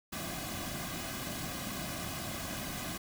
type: noise with comb filter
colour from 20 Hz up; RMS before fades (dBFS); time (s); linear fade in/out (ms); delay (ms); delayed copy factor
pink; -39; 0.12-2.98; 10; 2.2; -0.7
effects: none